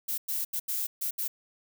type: noise bursts at uneven times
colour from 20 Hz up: violet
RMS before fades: -31 dBFS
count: 6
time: 0.08-0.18 / 0.28-0.45 / 0.53-0.6 / 0.68-0.87 / 1.01-1.11 / 1.18-1.28 s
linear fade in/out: 10 ms
effects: none